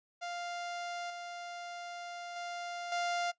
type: tone with level steps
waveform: sawtooth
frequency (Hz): 698.5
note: F5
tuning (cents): 0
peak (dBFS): -34 / -38 / -35 / -28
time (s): 0.21-3.32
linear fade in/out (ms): 20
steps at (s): 1.1 / 2.36 / 2.92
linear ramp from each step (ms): 2
effects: noise-tail reverb RT60 0.1 s tail -18 dB re dry + resampled to 16000 Hz